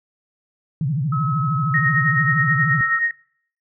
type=tone with vibrato; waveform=sine; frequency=144 Hz; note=D3; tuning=34 cents flat; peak=-18 dBFS; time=0.81-2.81 s; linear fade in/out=2 ms; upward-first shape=triangle; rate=13 Hz; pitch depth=280 cents each way
type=tone with pitch glide; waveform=sine; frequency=1286 to 1318.3 Hz; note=E6 to E6; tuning=-43 to 0 cents; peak=-23 dBFS; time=1.12-2.99 s; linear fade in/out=5 ms; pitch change=+43 cents; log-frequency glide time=1.91-2.82 s
type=tone with tremolo; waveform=sine; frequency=1864.7 Hz; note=A#6; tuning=in tune; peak=-15 dBFS; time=1.74-3.11 s; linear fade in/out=2 ms; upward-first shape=sine; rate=9.4 Hz; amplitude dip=60%
effects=noise-tail reverb RT60 0.6 s tail -21 dB re dry